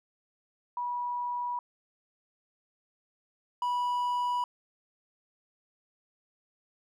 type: tone pair in turn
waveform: sine / triangle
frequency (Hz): 973 / 979.2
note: B5 / B5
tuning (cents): -26 / -15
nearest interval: unison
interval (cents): 11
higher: second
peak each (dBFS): -30 / -25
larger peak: second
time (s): 0.77-1.59 / 3.62-4.44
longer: neither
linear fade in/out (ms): 2
effects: none